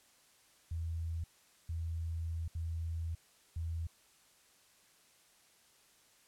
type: tone bursts at uneven times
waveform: sine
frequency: 82.41 Hz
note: E2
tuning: in tune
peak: -35 dBFS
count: 4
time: 0.71-1.24 / 1.69-2.48 / 2.55-3.15 / 3.56-3.87 s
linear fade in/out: 5 ms
effects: white hiss -66 dBFS RMS until 6.27 s + low-pass 11000 Hz 12 dB/octave